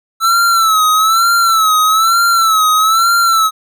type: tone with vibrato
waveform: square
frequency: 1318.5 Hz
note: E6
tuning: in tune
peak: -9 dBFS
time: 0.2-3.51 s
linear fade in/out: 50 ms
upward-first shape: sine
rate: 1.1 Hz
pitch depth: 83 cents each way
effects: none